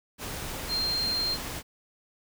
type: tone in noise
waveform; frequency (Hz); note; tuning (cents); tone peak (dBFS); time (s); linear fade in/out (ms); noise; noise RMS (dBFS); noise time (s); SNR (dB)
sine; 4186; C8; 0; -26; 0.68-1.38; 50; pink; -36; 0.18-1.63; +7
effects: none